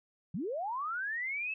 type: linear sweep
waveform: sine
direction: up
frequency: 141.8 to 2647 Hz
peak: -33 dBFS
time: 0.34-1.54 s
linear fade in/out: 5 ms
effects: none